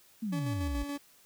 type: exponential sweep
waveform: sine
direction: down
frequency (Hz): 233.1 to 50.3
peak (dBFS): -31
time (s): 0.22-0.84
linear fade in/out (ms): 10
type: tone with tremolo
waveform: 40% pulse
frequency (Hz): 285.2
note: C#4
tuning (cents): +49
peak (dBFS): -33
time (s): 0.32-0.98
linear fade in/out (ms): 10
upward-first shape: square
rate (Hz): 7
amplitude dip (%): 35
effects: white hiss -61 dBFS RMS until 1.25 s